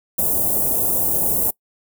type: band-stop noise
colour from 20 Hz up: white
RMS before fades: -19 dBFS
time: 0.18-1.51 s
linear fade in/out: 10 ms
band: 730 to 10000 Hz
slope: 24 dB/octave
effects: noise-tail reverb RT60 0.1 s tail -23 dB re dry